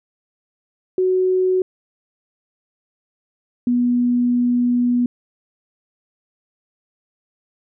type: tone pair in turn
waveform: sine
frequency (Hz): 371.1 / 243.9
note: F#4 / B3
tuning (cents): +5 / -21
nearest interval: perfect fifth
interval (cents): 726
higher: first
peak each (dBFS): -14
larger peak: neither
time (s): 0.98-1.62 / 3.67-5.06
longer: second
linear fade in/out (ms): 2
effects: none